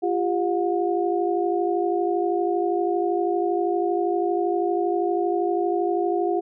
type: tone cluster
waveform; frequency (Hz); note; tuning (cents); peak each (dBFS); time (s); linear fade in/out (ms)
sine; 346 / 398.6 / 720; F4 / G4 / F#5; -16 / +29 / -47; -23 / -25 / -26; 0.02-6.41; 20
effects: none